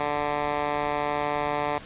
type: tone with band-pass filter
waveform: 10% pulse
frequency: 146.83 Hz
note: D3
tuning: in tune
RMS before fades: -27 dBFS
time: 0-1.78 s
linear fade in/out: 2 ms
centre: 1100 Hz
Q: 0.98
effects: pink hiss -43 dBFS RMS until 1.85 s + resampled to 8000 Hz